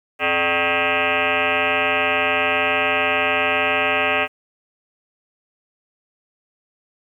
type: tone with frequency modulation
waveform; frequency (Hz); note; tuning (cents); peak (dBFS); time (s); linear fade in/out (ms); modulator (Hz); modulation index
sine; 1600; G6; +35; -16; 0.19-4.28; 50; 167; 7.2
effects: high-pass 100 Hz 12 dB/octave + 9-bit